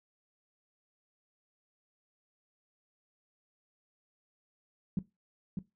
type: tone with echo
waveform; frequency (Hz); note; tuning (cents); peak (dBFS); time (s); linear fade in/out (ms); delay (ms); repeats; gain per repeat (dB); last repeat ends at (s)
sine; 185; F#3; 0; -26; 4.97-4.99; 2; 600; 1; -5; 5.59
effects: noise-tail reverb RT60 0.2 s tail -17 dB re dry